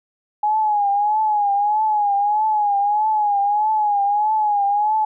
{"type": "tone with vibrato", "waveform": "sine", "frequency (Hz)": 834, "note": "G#5", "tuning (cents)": 7, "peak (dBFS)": -15, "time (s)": [0.43, 5.05], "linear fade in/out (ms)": 5, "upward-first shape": "triangle", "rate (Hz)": 1.6, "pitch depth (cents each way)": 82, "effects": []}